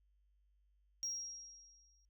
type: tone with exponential decay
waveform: sine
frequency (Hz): 5620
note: F8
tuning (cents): +10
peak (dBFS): -34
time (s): 1.03-2.05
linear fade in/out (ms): 0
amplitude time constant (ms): 220
effects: tanh soft clip ceiling -35 dBFS + added 50 Hz sine -70 dBFS peak until 2.09 s